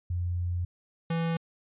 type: tone pair in turn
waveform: sine / square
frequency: 88.1 / 165.69 Hz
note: F2 / E3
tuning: +16 / +9 cents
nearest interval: major seventh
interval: 1093 cents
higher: second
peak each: -27 dBFS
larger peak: neither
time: 0.1-0.65 / 1.1-1.37 s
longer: first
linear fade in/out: 5 ms
effects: resampled to 8000 Hz